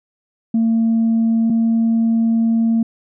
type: tone pair in turn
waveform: sine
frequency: 226.8 / 227.6 Hz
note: A#3 / A#3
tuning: -47 / -41 cents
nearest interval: unison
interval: 6 cents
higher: second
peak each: -11 dBFS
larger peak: neither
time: 0.54-1.5 / 1.5-2.83 s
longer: second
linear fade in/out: 5 ms
effects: tanh soft clip ceiling -10 dBFS